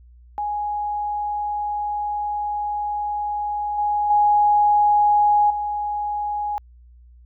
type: tone with level steps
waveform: sine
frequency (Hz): 830.6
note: G#5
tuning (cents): 0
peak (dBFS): -22 / -18 / -13 / -22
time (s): 0.38-6.58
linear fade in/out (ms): 0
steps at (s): 3.78 / 4.1 / 5.5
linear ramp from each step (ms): 5
effects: added 60 Hz sine -45 dBFS peak until 7.25 s